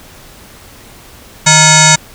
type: tone with frequency modulation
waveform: sine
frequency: 2961 Hz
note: F#7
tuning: 1 cent sharp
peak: -3 dBFS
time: 1.46-1.96 s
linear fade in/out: 10 ms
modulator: 779 Hz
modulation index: 5.9
effects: pink hiss -37 dBFS RMS until 2.14 s